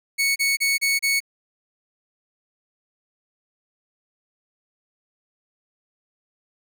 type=tone bursts; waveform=sawtooth; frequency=2217 Hz; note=C#7; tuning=in tune; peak=-15 dBFS; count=5; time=0.18-1.204 s; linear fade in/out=20 ms; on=180 ms; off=31 ms; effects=none